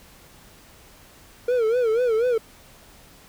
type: tone with vibrato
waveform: triangle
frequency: 468.4 Hz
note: A#4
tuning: 8 cents sharp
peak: -16 dBFS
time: 1.48-2.38 s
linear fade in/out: 5 ms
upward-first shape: sine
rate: 4.1 Hz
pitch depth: 130 cents each way
effects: pink hiss -50 dBFS RMS until 3.28 s